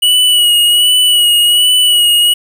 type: tone with vibrato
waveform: square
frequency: 2927 Hz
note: F#7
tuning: 19 cents flat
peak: -7 dBFS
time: 0.02-2.34 s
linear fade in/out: 10 ms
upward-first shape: sine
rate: 1.3 Hz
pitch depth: 33 cents each way
effects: 7-bit